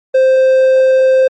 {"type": "tone", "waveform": "triangle", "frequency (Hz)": 523.3, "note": "C5", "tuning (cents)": 0, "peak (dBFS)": -4, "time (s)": [0.14, 1.28], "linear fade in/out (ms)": 10, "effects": ["MP3 32 kbps"]}